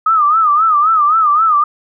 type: tone with vibrato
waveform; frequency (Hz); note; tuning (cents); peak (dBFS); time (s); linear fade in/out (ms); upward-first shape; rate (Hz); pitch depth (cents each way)
sine; 1244.5; D#6; 0; -8; 0.06-1.64; 5; sine; 3.8; 120
effects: none